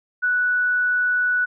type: tone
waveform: sine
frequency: 1478 Hz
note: F#6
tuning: 2 cents flat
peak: -17 dBFS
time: 0.22-1.46 s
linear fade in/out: 20 ms
effects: none